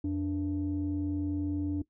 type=tone pair together; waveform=sine; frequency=87.16 / 291.9 Hz; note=F2 / D4; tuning=-3 / -10 cents; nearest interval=octave + major sixth; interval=2093 cents; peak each=-33 / -28 dBFS; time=0.04-1.82 s; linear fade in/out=5 ms; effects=noise-tail reverb RT60 0.1 s tail -18 dB re dry + tanh soft clip ceiling -24 dBFS